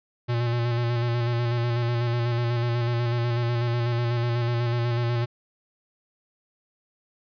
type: tone with vibrato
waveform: square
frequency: 119.1 Hz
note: A#2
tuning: 38 cents sharp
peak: -23 dBFS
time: 0.28-5.26 s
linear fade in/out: 20 ms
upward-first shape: square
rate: 8.1 Hz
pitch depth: 26 cents each way
effects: resampled to 11025 Hz